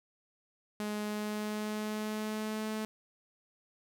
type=tone with pitch glide; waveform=sawtooth; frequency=210 to 216.7 Hz; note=G#3 to A3; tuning=+19 to -26 cents; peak=-30 dBFS; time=0.8-2.85 s; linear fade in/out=0 ms; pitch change=+55 cents; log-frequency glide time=1.03-2.68 s; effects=none